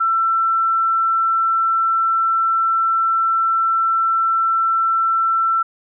sine tone, 1340 Hz, E6, 28 cents sharp, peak -14 dBFS, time 0-5.63 s, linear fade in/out 10 ms, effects none

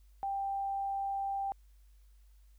sine tone, 788 Hz, G5, 9 cents sharp, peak -32 dBFS, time 0.23-1.52 s, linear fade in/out 0 ms, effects added 50 Hz sine -57 dBFS peak until 2.58 s + white hiss -75 dBFS RMS until 2.58 s

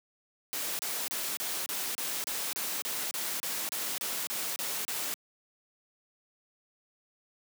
white noise bursts, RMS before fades -34 dBFS, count 16, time 0.53-5.14 s, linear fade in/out 0 ms, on 260 ms, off 30 ms, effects high-pass 200 Hz 12 dB/octave

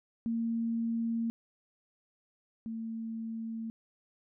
sine tone pair in turn, 229.6 / 225.5 Hz, A#3 / A3, -26 / +43 cents, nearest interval unison, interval 31 cents, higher first, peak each -29 / -35 dBFS, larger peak first, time 0.26-1.3 / 2.66-3.7 s, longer neither, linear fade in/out 0 ms, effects none

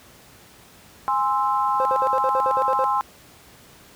sine chord, Ab augmented, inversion none, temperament equal with one note detuned, 824.9 / 1046.5 / 1318.5 Hz, Ab5 / C6 / E6, -12 / 0 / 0 cents, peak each -23 / -21 / -27 dBFS, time 1.08-3.01 s, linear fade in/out 0 ms
triangle tone bursts, 523.3 Hz, C5, in tune, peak -20 dBFS, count 10, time 1.8-2.842 s, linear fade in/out 0 ms, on 52 ms, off 58 ms
effects pink hiss -49 dBFS RMS until 3.95 s + high-pass 60 Hz 12 dB/octave

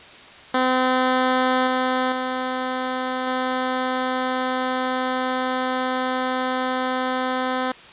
10% pulse tone with level steps, 256.5 Hz, C4, 34 cents flat, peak -9 / -11 / -15 / -13 dBFS, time 0.54-7.72 s, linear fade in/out 5 ms, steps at 1.67 / 2.12 / 3.27 s, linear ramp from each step 2 ms, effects white hiss -43 dBFS RMS until 7.92 s + resampled to 8000 Hz

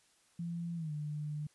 sine tone with pitch glide, 170 to 149.71 Hz, F3 to D3, -46 to +34 cents, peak -36 dBFS, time 0.39-1.47 s, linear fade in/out 5 ms, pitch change -220 cents, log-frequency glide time 0.76-0.92 s, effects white hiss -69 dBFS RMS until 1.54 s + resampled to 24000 Hz

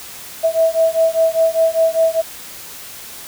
sine beating tone pair, 650 / 655 Hz, E5 / E5, -24 / -11 cents, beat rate 5 Hz, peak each -15 dBFS, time 0.43-2.22 s, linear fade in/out 20 ms, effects white hiss -34 dBFS RMS until 3.27 s

